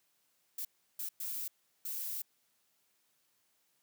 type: noise bursts at uneven times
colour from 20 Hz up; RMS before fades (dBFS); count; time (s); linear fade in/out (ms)
violet; -39; 4; 0.58-0.65 / 0.99-1.09 / 1.2-1.48 / 1.85-2.22; 5
effects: white hiss -75 dBFS RMS until 3.82 s + high-pass 100 Hz 12 dB/octave